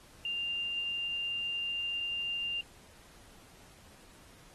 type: tone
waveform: sine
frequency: 2794 Hz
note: F7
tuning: in tune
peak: -32 dBFS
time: 0.25-2.61 s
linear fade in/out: 2 ms
effects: pink hiss -58 dBFS RMS until 4.54 s + AAC 32 kbps